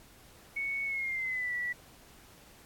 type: tone with pitch glide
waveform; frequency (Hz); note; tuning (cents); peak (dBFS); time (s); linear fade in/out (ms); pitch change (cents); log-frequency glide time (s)
sine; 2217 to 1952.4; C#7 to B6; 0 to -20; -31; 0.56-1.73; 10; -220; 0.85-1.54
effects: pink hiss -57 dBFS RMS until 2.65 s + AAC 64 kbps